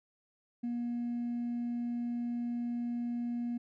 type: tone with hard clipping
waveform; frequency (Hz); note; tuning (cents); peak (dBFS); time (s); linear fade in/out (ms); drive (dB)
triangle; 238.9; A#3; +43; -32; 0.63-3.58; 10; 2
effects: none